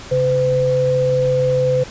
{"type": "tone pair together", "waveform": "sine", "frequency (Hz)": [135.57, 508], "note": ["C#3", "B4"], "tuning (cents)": [-38, 49], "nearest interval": "octave + major seventh", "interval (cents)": 2287, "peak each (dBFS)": [-20, -14], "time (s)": [0.11, 1.84], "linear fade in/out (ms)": 10, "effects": ["pink hiss -35 dBFS RMS until 1.9 s", "resampled to 16000 Hz"]}